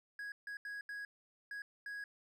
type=tone bursts at uneven times; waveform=triangle; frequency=1658 Hz; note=G#6; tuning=3 cents flat; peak=-40 dBFS; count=6; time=0.19-0.32 / 0.47-0.57 / 0.65-0.81 / 0.89-1.05 / 1.51-1.62 / 1.86-2.04 s; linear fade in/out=2 ms; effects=none